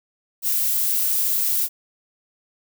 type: noise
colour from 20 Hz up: violet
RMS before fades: -21 dBFS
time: 0.42-1.69 s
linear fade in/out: 50 ms
effects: none